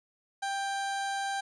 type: tone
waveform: 30% pulse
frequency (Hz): 789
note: G5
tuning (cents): +11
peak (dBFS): -28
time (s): 0.42-1.41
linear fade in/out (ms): 10
effects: resampled to 22050 Hz + 11-bit